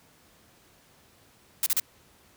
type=noise bursts; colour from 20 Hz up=blue; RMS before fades=-24 dBFS; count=3; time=1.63-1.799 s; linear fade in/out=2 ms; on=33 ms; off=35 ms; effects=pink hiss -59 dBFS RMS until 2.36 s + high-pass 60 Hz 12 dB/octave